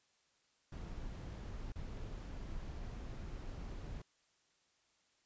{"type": "noise with dropouts", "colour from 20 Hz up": "brown", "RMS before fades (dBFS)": -45, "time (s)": [0.72, 4.02], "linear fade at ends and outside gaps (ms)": 5, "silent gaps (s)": [1.723, 1.756], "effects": ["white hiss -75 dBFS RMS until 5.25 s", "resampled to 16000 Hz"]}